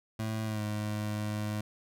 25% pulse tone with pitch glide, 110 to 105.76 Hz, A2 to G#2, 0 to +32 cents, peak -28 dBFS, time 0.19-1.61 s, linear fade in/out 5 ms, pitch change -68 cents, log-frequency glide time 0.45-0.62 s, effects none

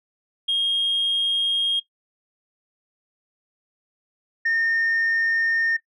sine tone pair in turn, 3245 / 1824.8 Hz, G#7 / A#6, -41 / -37 cents, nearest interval minor seventh, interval 996 cents, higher first, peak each -17 dBFS, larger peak neither, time 0.48-1.8 / 4.45-5.77 s, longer neither, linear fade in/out 10 ms, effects noise-tail reverb RT60 0.1 s tail -17 dB re dry + tanh soft clip ceiling -16 dBFS

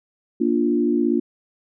sine chord, Bb major, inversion none, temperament equal with one note detuned, 236.9 / 293.7 / 349.2 Hz, Bb3 / D4 / F4, +28 / 0 / 0 cents, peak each -21 dBFS, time 0.4-1.2 s, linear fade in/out 10 ms, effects none

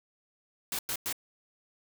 white noise bursts, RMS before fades -33 dBFS, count 3, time 0.72-1.127 s, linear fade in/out 2 ms, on 69 ms, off 100 ms, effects none

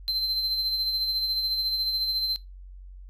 triangle tone with tremolo, 4100 Hz, C8, 36 cents flat, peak -22 dBFS, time 0.08-2.36 s, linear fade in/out 0 ms, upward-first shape sine, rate 14 Hz, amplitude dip 40%, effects noise-tail reverb RT60 0.2 s tail -21 dB re dry + added 46 Hz sine -41 dBFS peak until 3.09 s

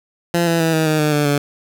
15% pulse tone with pitch steps, 171.3 / 167.1 / 163 / 159 / 155.1 / 151.29 / 147.58 / 143.96 Hz, F3 / E3 / E3 / D#3 / D#3 / D#3 / D3 / D3, -33 / +24 / -19 / +38 / -5 / -48 / +9 / -34 cents, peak -8 dBFS, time 0.34-1.38 s, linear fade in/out 2 ms, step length 130 ms, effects none

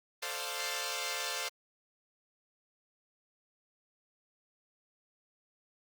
5% pulse chord, D minor seventh, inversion second, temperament equal, 440 / 523.3 / 587.3 / 698.5 Hz, A4 / C5 / D5 / F5, 0 / 0 / 0 / 0 cents, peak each -30 / -27 / -30 / -28 dBFS, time 0.22-1.49 s, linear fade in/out 10 ms, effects Opus 32 kbps

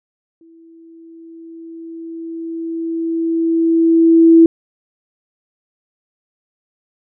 sine tone with exponential growth, 329.6 Hz, E4, in tune, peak -3 dBFS, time 0.41-4.46 s, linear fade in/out 2 ms, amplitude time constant 880 ms, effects none

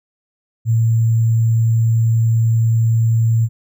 sine tone with sample-and-hold, 113.8 Hz, A#2, 41 cents flat, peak -11 dBFS, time 0.65-3.49 s, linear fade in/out 50 ms, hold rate 7350 Hz, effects none

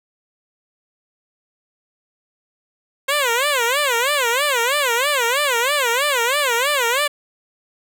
10% pulse tone with vibrato, 523.3 Hz, C5, in tune, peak -8 dBFS, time 3.08-7.08 s, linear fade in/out 10 ms, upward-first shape sine, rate 3.1 Hz, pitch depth 220 cents each way, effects none

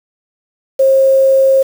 sine tone with quantisation, 536 Hz, C5, 42 cents sharp, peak -6 dBFS, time 0.79-1.63 s, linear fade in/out 10 ms, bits 5, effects none

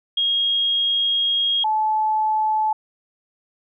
sine tone pair in turn, 3266 / 865.1 Hz, G#7 / A5, -30 / -30 cents, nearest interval octave + major seventh, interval 2300 cents, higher first, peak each -17 dBFS, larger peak neither, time 0.17-1.64 / 1.64-2.73 s, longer first, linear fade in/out 5 ms, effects none

